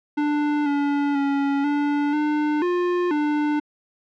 square tone with pitch steps, 295.5 / 285.9 / 279.6 / 290.2 / 300 / 354.6 / 297.6 Hz, D4 / D4 / C#4 / D4 / D4 / F4 / D4, +11 / -46 / +15 / -21 / +37 / +26 / +23 cents, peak -20 dBFS, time 0.17-3.6 s, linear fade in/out 10 ms, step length 490 ms, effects low-pass 2000 Hz 12 dB/octave

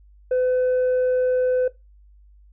sine tone with tanh clipping, 506 Hz, B4, 42 cents sharp, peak -18 dBFS, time 0.31-1.68 s, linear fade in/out 5 ms, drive 2 dB, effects noise-tail reverb RT60 0.2 s tail -18 dB re dry + added 50 Hz sine -48 dBFS peak until 2.52 s

